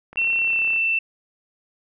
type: click train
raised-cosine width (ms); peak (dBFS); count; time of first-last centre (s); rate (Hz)
0.5; -26; 23; 0.13-0.762; 34.8
type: tone with pitch glide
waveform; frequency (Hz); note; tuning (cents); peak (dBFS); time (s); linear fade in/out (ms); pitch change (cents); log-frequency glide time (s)
sine; 2707 to 2674; E7 to E7; +45 to +24; -18; 0.17-0.99; 5; -21; 0.39-0.62
effects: none